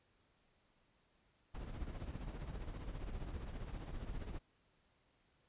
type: noise with tremolo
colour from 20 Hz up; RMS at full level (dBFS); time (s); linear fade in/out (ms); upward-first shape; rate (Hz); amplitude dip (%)
brown; -42; 1.54-4.39; 10; triangle; 15; 65
effects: pink hiss -75 dBFS RMS until 5.48 s + resampled to 8000 Hz